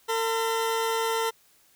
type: tone pair together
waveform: 20% pulse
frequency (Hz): 452.4 / 1015.6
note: A4 / B5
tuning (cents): +48 / +48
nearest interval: octave + major second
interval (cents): 1400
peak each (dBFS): -20 / -29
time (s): 0.08-1.31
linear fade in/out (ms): 20
effects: white hiss -61 dBFS RMS until 1.75 s